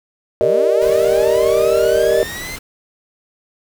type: linear sweep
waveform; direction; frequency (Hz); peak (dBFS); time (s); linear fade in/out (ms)
sawtooth; up; 90.2 to 2103; -24; 0.41-2.56; 5
type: chord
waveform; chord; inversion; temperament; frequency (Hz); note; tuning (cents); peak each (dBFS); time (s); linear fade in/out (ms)
sine; Eb major seventh; first; equal; 392 / 466.2 / 587.3 / 622.3; G4 / Bb4 / D5 / Eb5; 0 / 0 / 0 / 0; -18 / -16 / -18 / -16; 0.41-2.23; 0
type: noise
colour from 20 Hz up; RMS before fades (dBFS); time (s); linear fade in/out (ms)
pink; -31; 0.81-2.59; 10
effects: none